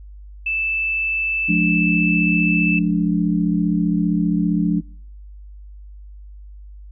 sine tone, 2637 Hz, E7, in tune, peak -19 dBFS, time 0.46-2.79 s, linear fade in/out 5 ms
sine chord, D diminished, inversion first, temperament just, 176.2 / 211.4 / 293.7 Hz, F3 / Ab3 / D4, +16 / +31 / 0 cents, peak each -18 / -21 / -21 dBFS, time 1.48-4.81 s, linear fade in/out 20 ms
effects noise-tail reverb RT60 0.6 s tail -25 dB re dry + added 50 Hz sine -36 dBFS peak until 6.91 s

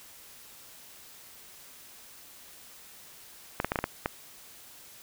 clicks, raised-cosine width 0.5 ms, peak -12 dBFS, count 7, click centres 3.601 / 3.646 / 3.719 / 3.758 / 3.789 / 3.841 / 4.059 s, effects white hiss -51 dBFS RMS until 5.02 s

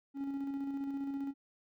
triangle tone with tremolo, 276.8 Hz, C#4, 2 cents flat, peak -32 dBFS, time 0.14-1.34 s, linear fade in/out 50 ms, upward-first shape square, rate 15 Hz, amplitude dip 30%, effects none

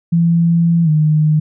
sine tone with pitch glide, 168.4 to 153.53 Hz, E3 to D#3, +37 to -23 cents, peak -9 dBFS, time 0.12-1.4 s, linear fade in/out 10 ms, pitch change -160 cents, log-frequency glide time 0.84-0.89 s, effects none

